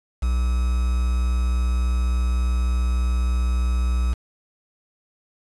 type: tone with quantisation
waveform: triangle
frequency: 61.7 Hz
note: B1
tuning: 1 cent flat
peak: -16 dBFS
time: 0.22-4.14 s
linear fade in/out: 10 ms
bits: 6
effects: resampled to 24000 Hz